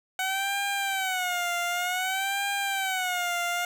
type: tone with vibrato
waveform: 15% pulse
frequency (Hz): 747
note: F#5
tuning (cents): +16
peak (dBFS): -20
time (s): 0.19-3.65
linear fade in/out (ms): 2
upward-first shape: sine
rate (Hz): 0.54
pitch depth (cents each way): 120
effects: none